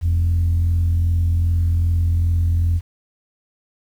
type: tone pair together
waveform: sine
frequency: 42.47 / 85 Hz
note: F1 / F2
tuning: -48 / -46 cents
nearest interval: octave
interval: 1202 cents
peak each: -22 / -13 dBFS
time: 0.01-2.81 s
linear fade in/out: 50 ms
effects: tanh soft clip ceiling -12 dBFS + 8-bit